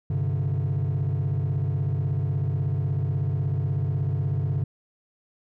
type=chord; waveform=triangle; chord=G suspended fourth; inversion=none; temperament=just; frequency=98 / 130.67 / 147 Hz; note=G2 / C3 / D3; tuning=0 / -2 / +2 cents; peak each=-24 dBFS; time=0.1-4.64 s; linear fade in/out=5 ms; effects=tanh soft clip ceiling -17 dBFS